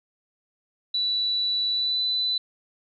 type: tone with pitch glide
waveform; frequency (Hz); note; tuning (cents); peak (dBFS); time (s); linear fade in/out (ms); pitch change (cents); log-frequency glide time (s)
sine; 3951 to 3995; B7 to B7; 0 to +19; -22; 0.94-2.38; 5; +19; 1.71-2.01
effects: none